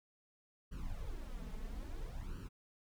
brown noise with flanger, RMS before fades -43 dBFS, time 0.71-2.49 s, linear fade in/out 20 ms, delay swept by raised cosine 0.68 to 4.68 ms, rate 0.6 Hz, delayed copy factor +0.85, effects none

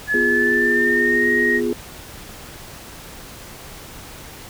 sine tone with pitch glide, 1709 to 1874.5 Hz, G#6 to A#6, +49 to +9 cents, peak -16 dBFS, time 0.07-1.61 s, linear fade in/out 50 ms, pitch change +160 cents, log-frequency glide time 0.18-1.29 s
sine chord, F diminished, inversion second, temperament equal, 246.9 / 349.2 / 415.3 Hz, Cb4 / F4 / Ab4, 0 / 0 / 0 cents, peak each -23 / -23 / -22 dBFS, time 0.14-1.73 s, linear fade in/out 2 ms
effects pink hiss -38 dBFS RMS until 4.49 s

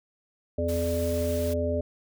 harmonic tone, 84.7 Hz, E2, 48 cents sharp, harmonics 1 / 3 / 5 / 7, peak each -29 / -32 / -32 / -28 dBFS, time 0.58-1.81 s, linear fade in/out 5 ms
white noise, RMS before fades -41 dBFS, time 0.68-1.54 s, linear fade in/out 10 ms
click train, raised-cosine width 5 ms, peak -34 dBFS, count 9, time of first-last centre 0.76-1.481 s, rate 11.1 Hz
effects none

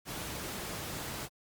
pink noise, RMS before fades -39 dBFS, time 0.05-1.29 s, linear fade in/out 50 ms, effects high-pass 60 Hz 12 dB/octave + Opus 48 kbps

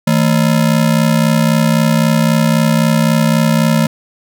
square ring-modulated tone, 192.2 Hz, G3, 34 cents flat, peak -7 dBFS, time 0.07-3.87 s, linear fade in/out 5 ms, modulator 31.9 Hz, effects none

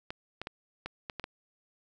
clicks, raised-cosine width 0.3 ms, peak -21 dBFS, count 7, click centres 0.105 / 0.416 / 0.471 / 0.86 / 1.098 / 1.197 / 1.241 s, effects none

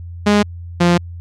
sawtooth tone pair in turn, 206.7 / 174.12 Hz, G#3 / F3, -8 / -5 cents, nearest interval minor third, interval 297 cents, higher first, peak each -6 dBFS, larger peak neither, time 0.26-0.43 / 0.8-0.98 s, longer second, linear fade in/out 10 ms, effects added 86 Hz sine -28 dBFS peak until 1.2 s + low-pass 6000 Hz 12 dB/octave

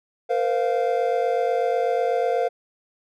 triangle chord, Bb suspended second, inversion none, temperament equal with one note detuned, 466.2 / 514.3 / 698.5 Hz, Bb4 / C5 / F5, 0 / -30 / 0 cents, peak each -22 dBFS, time 0.29-2.49 s, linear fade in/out 20 ms, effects none

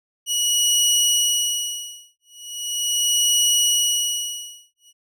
20% pulse tone with tremolo, 2919 Hz, F#7, 24 cents flat, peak -10 dBFS, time 0.26-4.93 s, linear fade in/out 50 ms, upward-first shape sine, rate 0.39 Hz, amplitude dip 100%, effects none

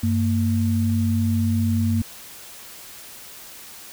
sine tone pair together, 96.35 / 228.6 Hz, G2 / A#3, -29 / -34 cents, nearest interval octave + minor third, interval 1495 cents, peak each -20 / -21 dBFS, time 0.03-2.02 s, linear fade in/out 5 ms, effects white hiss -41 dBFS RMS until 3.92 s

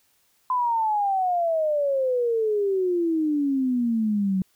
sine exponential sweep, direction down, 1022 to 185 Hz, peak -20 dBFS, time 0.5-4.42 s, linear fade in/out 2 ms, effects white hiss -65 dBFS RMS until 4.55 s

